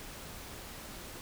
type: silence
effects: pink hiss -46 dBFS RMS until 1.21 s